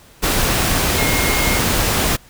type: tone in noise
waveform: sine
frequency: 2144 Hz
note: C7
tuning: 42 cents sharp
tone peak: -22 dBFS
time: 0.97-1.59 s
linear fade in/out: 20 ms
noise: pink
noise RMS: -17 dBFS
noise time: 0.22-2.17 s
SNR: -8 dB
effects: pink hiss -47 dBFS RMS until 2.29 s